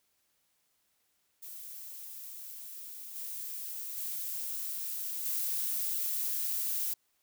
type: noise with level steps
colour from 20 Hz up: violet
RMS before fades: -45 / -40 / -37 / -33 dBFS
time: 1.42-6.94 s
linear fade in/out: 10 ms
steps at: 3.15 / 3.97 / 5.25 s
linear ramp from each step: 10 ms
effects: white hiss -75 dBFS RMS until 7.22 s